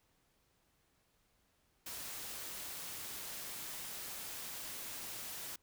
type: noise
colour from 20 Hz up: white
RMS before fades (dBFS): -45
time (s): 1.86-5.56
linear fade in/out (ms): 5
effects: pink hiss -75 dBFS RMS until 5.62 s